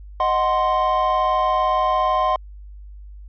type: chord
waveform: triangle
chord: C diminished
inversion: first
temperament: equal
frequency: 622.3 / 740 / 1046.5 Hz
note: Eb5 / Gb5 / C6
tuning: 0 / 0 / 0 cents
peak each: -21 / -20 / -17 dBFS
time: 0.2-2.36 s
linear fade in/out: 2 ms
effects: added 50 Hz sine -36 dBFS peak until 3.28 s + resampled to 11025 Hz